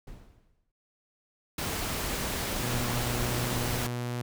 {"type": "noise with exponential decay", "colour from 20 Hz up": "brown", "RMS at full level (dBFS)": -40, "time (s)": [0.07, 0.72], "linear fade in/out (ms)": 5, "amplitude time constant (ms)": 140}
{"type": "noise", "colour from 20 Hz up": "pink", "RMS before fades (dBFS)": -32, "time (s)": [1.58, 3.87], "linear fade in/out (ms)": 5}
{"type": "tone with pitch glide", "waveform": "sawtooth", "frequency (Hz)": [120.4, 121.45], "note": ["B2", "B2"], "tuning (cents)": [-44, -29], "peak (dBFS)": -27, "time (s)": [2.63, 4.22], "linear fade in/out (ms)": 5, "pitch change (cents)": 15, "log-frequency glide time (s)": [3.15, 3.27]}
{"effects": []}